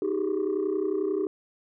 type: tone cluster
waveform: sine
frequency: 312.8 / 383.4 / 414.5 Hz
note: D#4 / G4 / G#4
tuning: +9 / -38 / -3 cents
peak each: -29 / -26 / -28 dBFS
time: 0.02-1.27 s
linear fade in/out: 2 ms
effects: tanh soft clip ceiling -20 dBFS